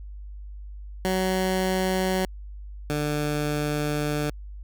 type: tone pair in turn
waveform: 15% pulse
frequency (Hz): 187.1 / 148.5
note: F#3 / D3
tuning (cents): +20 / +20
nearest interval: major third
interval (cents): 400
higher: first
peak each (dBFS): -16 / -18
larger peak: first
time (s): 1.05-2.25 / 2.9-4.3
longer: second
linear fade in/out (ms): 0
effects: added 50 Hz sine -36 dBFS peak until 4.63 s

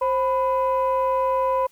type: tone pair together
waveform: sine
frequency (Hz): 527.6 / 996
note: C5 / B5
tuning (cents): +14 / +14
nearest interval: major seventh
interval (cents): 1100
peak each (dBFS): -20 / -20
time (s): 0.01-1.67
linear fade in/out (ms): 10
effects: tanh soft clip ceiling -14 dBFS + white hiss -59 dBFS RMS until 1.71 s

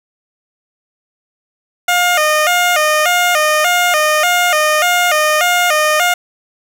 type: tone with vibrato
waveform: 15% pulse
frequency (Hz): 659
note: E5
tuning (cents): -1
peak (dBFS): -4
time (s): 1.88-6.14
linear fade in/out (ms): 5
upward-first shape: square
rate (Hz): 1.7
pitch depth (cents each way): 130
effects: none

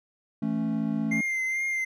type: chord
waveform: triangle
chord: A major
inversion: second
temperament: equal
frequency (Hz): 164.81 / 220 / 277.2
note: E3 / A3 / C#4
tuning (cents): 0 / 0 / 0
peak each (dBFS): -31 / -25 / -29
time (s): 0.42-1.21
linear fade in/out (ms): 5
type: tone with vibrato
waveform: triangle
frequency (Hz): 2093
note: C7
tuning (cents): 0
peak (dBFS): -24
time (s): 1.11-1.85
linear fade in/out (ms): 10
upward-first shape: triangle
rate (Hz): 2.3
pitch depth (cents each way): 33
effects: none

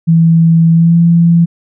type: tone with pitch glide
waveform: sine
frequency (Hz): 164.81 to 169.05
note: E3 to E3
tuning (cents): 0 to +44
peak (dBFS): -4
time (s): 0.07-1.46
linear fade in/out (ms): 20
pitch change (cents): +44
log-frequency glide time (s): 0.72-0.96
effects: none

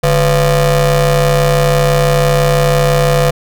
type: ring-modulated tone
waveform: 30% pulse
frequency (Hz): 178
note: F3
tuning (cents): +33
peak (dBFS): -3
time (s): 0.03-3.31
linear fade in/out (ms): 10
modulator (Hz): 323
effects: none

